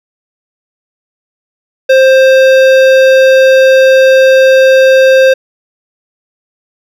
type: tone with hard clipping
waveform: sine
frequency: 527 Hz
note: C5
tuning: 12 cents sharp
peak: -4 dBFS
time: 1.89-5.34 s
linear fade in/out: 10 ms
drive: 14 dB
effects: none